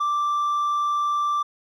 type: tone with hard clipping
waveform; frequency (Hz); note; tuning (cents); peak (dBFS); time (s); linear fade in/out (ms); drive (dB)
sine; 1174.7; D6; 0; -21; 0-1.43; 10; 2
effects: none

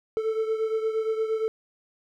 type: beating tone pair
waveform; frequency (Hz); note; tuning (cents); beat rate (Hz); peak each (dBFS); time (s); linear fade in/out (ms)
triangle; 440 / 448.6; A4 / A4; 0 / +34; 8.6; -23 / -29; 0.17-1.48; 0
effects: none

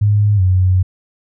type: tone with pitch glide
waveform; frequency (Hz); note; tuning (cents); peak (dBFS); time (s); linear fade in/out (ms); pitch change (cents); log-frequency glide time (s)
sine; 103.8 to 92.48; G#2 to F#2; 0 to 0; -9; 0.01-0.83; 10; -200; 0.36-0.41
effects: none

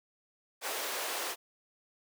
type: high-pass noise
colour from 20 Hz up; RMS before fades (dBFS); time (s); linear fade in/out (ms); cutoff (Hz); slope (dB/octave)
pink; -36; 0.61-1.36; 50; 430; 24
effects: none

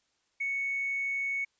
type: tone with tanh clipping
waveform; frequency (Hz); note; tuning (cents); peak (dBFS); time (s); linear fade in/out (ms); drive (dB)
triangle; 2217; C#7; 0; -29; 0.4-1.45; 10; 4
effects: white hiss -74 dBFS RMS until 1.59 s + resampled to 16000 Hz

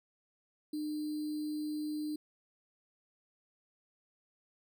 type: tone with sample-and-hold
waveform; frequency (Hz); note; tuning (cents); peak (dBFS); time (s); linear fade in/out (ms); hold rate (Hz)
sine; 302.7; D#4; -48; -34; 0.73-2.16; 5; 4410
effects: none

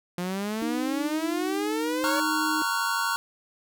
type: exponential sweep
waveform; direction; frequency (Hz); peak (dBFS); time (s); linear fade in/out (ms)
sawtooth; up; 174.61 to 576; -24; 0.18-2.2; 2
type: tone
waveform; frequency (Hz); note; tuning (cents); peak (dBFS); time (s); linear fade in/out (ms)
sine; 310.4; D#4; -4; -28; 0.62-2.62; 0
type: chord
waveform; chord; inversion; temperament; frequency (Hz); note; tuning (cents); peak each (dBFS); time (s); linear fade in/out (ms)
square; Gb major seventh; first; just; 925 / 1110 / 1387.5 / 1480; Bb5 / Db6 / F6 / Gb6; -14 / +2 / -12 / 0; -31; 2.04-3.16; 0
effects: none

